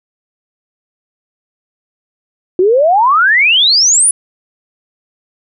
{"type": "exponential sweep", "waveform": "sine", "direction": "up", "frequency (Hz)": [351.1, 10280], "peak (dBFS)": -6, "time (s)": [2.59, 4.11], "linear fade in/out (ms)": 2, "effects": []}